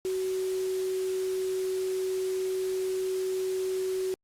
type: tone in noise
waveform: sine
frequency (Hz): 375.4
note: F#4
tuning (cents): +25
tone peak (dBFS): -27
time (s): 0.05-4.14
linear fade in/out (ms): 0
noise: white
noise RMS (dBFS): -43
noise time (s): 0.05-4.14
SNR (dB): +13
effects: low-pass 11000 Hz 12 dB/octave + Opus 48 kbps